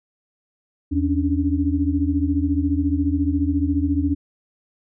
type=tone cluster; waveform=sine; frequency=80.9 / 277 / 291.3 Hz; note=E2 / C#4 / D4; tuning=-32 / -1 / -14 cents; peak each=-22 dBFS; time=0.91-4.15 s; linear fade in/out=20 ms; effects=none